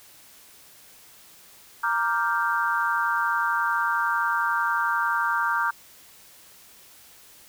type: chord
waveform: sine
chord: G minor seventh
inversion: first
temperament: equal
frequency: 932.3 / 1174.7 / 1396.9 / 1568 Hz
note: Bb5 / D6 / F6 / G6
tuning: 0 / 0 / 0 / 0 cents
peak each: -27 dBFS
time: 1.83-5.71 s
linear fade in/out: 10 ms
effects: white hiss -51 dBFS RMS until 7.48 s